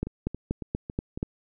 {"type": "two click trains", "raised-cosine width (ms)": 3, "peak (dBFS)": [-14, -21], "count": [6, 5], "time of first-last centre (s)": [[0.03, 1.229], [0.07, 1.175]], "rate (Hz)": [4.17, 3.62], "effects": []}